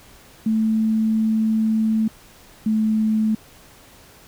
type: tone pair in turn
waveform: sine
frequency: 220 / 217.7 Hz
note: A3 / A3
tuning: 0 / -18 cents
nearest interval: unison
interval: 18 cents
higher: first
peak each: -16 dBFS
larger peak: neither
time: 0.46-2.08 / 2.66-3.35 s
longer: first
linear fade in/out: 5 ms
effects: pink hiss -48 dBFS RMS until 4.27 s